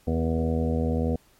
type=harmonic tone with a mistuned harmonic; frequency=81 Hz; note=E2; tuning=30 cents flat; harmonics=1 / 2 / 3 / 4 / 5 / 6 / 7 / 8 / 9; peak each=-26 / -30 / -27 / -40 / -37 / -30 / -39 / -40 / -39 dBFS; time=0.07-1.16 s; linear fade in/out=5 ms; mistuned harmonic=5; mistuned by=+18 cents; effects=pink hiss -60 dBFS RMS until 1.39 s + MP3 64 kbps